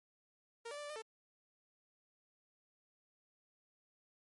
sawtooth tone with pitch steps, 464 / 581 / 589 / 584 / 604 / 443.7 Hz, A#4 / D5 / D5 / D5 / D5 / A4, -8 / -19 / +5 / -10 / +48 / +14 cents, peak -40 dBFS, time 0.65-1.022 s, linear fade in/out 10 ms, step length 62 ms, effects MP3 48 kbps

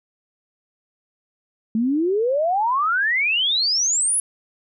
sine exponential sweep, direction up, 214.2 to 10780 Hz, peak -17 dBFS, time 1.75-4.2 s, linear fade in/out 2 ms, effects none

